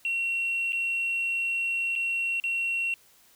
sine tone with dropouts, 2731 Hz, F7, 39 cents flat, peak -24 dBFS, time 0.05-2.94 s, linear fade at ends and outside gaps 1 ms, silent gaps 0.722-0.73 / 1.954-1.96 / 2.4-2.439 s, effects tanh soft clip ceiling -22 dBFS + white hiss -59 dBFS RMS until 3.35 s

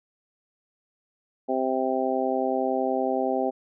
harmonic tone, 130.7 Hz, C3, 1 cent flat, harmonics 2 / 3 / 4 / 5 / 6, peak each -29 / -29 / -29 / -29 / -29 dBFS, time 1.48-3.51 s, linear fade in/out 20 ms, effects none

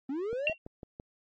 triangle linear sweep, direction up, 254.4 to 660 Hz, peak -29 dBFS, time 0.09-0.53 s, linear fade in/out 5 ms
click train, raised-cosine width 2 ms, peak -29 dBFS, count 5, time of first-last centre 0.33-0.999 s, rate 5.98 Hz
sine tone with exponential decay, 2745 Hz, F7, 31 cents flat, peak -20 dBFS, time 0.47-0.58 s, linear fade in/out 1 ms, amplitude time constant 22 ms
effects MP3 32 kbps

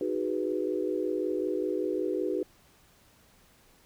sine chord, G# minor seventh, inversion second, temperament equal, 311.1 / 370 / 415.3 / 493.9 Hz, D#4 / F#4 / G#4 / B4, 0 / 0 / 0 / 0 cents, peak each -33 / -31 / -34 / -34 dBFS, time 0.01-2.43 s, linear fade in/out 2 ms, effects pink hiss -61 dBFS RMS until 3.85 s

